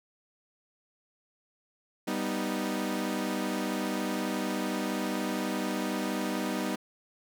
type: chord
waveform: sawtooth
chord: G augmented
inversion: none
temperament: equal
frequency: 196 / 246.9 / 311.1 Hz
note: G3 / B3 / D#4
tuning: 0 / 0 / 0 cents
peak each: -30 dBFS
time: 2.07-6.76 s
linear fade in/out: 10 ms
effects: none